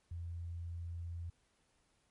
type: tone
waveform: sine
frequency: 85.2 Hz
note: F2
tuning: 42 cents flat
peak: -40 dBFS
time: 0.11-1.3 s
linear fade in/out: 5 ms
effects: pink hiss -75 dBFS RMS until 2.1 s + MP3 48 kbps